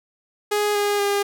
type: tone with pitch steps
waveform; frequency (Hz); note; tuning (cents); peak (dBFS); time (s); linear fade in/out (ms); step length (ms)
sawtooth; 415.9 / 409.9 / 404.1; G#4 / G#4 / G#4; +2 / -23 / -47; -15; 0.51-1.23; 10; 240
effects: none